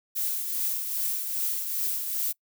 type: noise with tremolo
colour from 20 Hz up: violet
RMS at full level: -27 dBFS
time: 0.15-2.33 s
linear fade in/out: 20 ms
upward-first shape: triangle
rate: 2.5 Hz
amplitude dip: 50%
effects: noise-tail reverb RT60 0.1 s tail -25 dB re dry